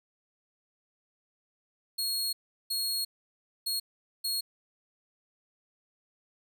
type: tone bursts at uneven times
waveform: sawtooth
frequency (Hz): 4304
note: C8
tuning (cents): +48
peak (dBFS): -26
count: 4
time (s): 1.98-2.33 / 2.7-3.05 / 3.66-3.8 / 4.24-4.41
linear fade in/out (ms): 10
effects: none